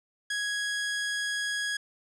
sawtooth tone, 1661.2 Hz, G#6, in tune, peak -25 dBFS, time 0.3-1.77 s, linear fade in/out 5 ms, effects resampled to 22050 Hz + 11-bit

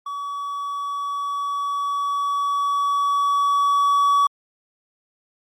triangle tone with level ramp, 1136 Hz, C#6, 42 cents sharp, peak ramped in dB -25 to -12 dBFS, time 0.06-4.27 s, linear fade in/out 5 ms, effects Opus 48 kbps

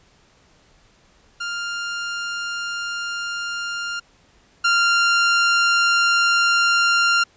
sawtooth tone pair in turn, 1399 / 1390.1 Hz, F6 / F6, +3 / -8 cents, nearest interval unison, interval 11 cents, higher first, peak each -21 / -11 dBFS, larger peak second, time 1.4-4 / 4.64-7.24 s, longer neither, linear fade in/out 10 ms, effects pink hiss -56 dBFS RMS until 7.36 s + resampled to 16000 Hz

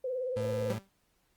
sine tone with vibrato, 508 Hz, B4, 49 cents sharp, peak -31 dBFS, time 0.04-0.73 s, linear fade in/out 5 ms, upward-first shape sine, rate 18 Hz, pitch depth 64 cents each way
30% pulse tone, 110 Hz, A2, in tune, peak -32 dBFS, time 0.36-0.79 s, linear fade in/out 10 ms
sawtooth tone with exponential decay, 194.8 Hz, G3, 11 cents flat, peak -28 dBFS, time 0.7-0.89 s, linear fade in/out 2 ms, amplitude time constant 41 ms
effects pink hiss -73 dBFS RMS until 1.36 s + Opus 32 kbps

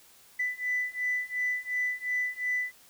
sine beating tone pair, 1990 / 1992.8 Hz, B6 / B6, +13 / +15 cents, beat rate 2.8 Hz, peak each -31 / -30 dBFS, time 0.39-2.72 s, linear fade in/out 10 ms, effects tanh soft clip ceiling -21 dBFS + white hiss -57 dBFS RMS until 2.89 s

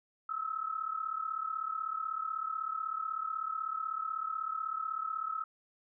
sine tone pair together, 1282.4 / 1318.5 Hz, E6 / E6, -48 / 0 cents, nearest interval unison, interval 48 cents, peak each -36 / -37 dBFS, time 0.29-5.44 s, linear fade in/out 5 ms, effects none

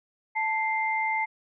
sine tone pair together, 880 / 2093 Hz, A5 / C7, 0 / 0 cents, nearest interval octave + minor third, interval 1500 cents, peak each -27 dBFS, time 0.35-1.26 s, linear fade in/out 20 ms, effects none

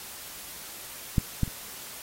clicks, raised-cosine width 5 ms, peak -9 / -11 / -27 dBFS, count 3, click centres 1.182 / 1.433 / 1.478 s, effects white hiss -42 dBFS RMS until 2.02 s + AAC 48 kbps

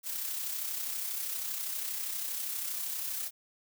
blue noise with amplitude modulation, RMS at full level -34 dBFS, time 0.03-3.31 s, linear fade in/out 50 ms, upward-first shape sine, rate 32.5 Hz, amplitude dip 40%, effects none

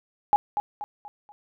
sine tone with echo, 830.6 Hz, G#5, in tune, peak -14 dBFS, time 0.33-0.36 s, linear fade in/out 0 ms, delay 240 ms, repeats 4, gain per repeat -8 dB, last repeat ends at 1.32 s, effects none

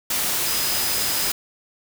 sine tone in noise, 5010 Hz, D#8, 11 cents sharp, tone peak -29 dBFS, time 0.46-1.31 s, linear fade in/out 5 ms, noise white, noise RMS -23 dBFS, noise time 0.1-1.32 s, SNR -9 dB, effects none

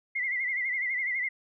sine tone with vibrato, 2055 Hz, C7, 32 cents flat, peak -27 dBFS, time 0.15-1.29 s, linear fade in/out 10 ms, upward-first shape sine, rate 12 Hz, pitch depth 86 cents each way, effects none

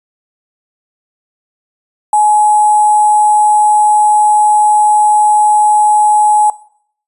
sine tone with sample-and-hold, 844 Hz, G#5, 28 cents sharp, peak -6 dBFS, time 2.13-6.5 s, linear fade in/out 2 ms, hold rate 8820 Hz, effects noise-tail reverb RT60 0.6 s tail -19 dB re dry + resampled to 32000 Hz

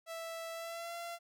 sawtooth tone with pitch glide, 659.3 to 683.7 Hz, E5 to F5, 0 to -37 cents, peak -37 dBFS, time 0.06-1.19 s, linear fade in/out 50 ms, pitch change +63 cents, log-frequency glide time 0.52-0.95 s, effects none

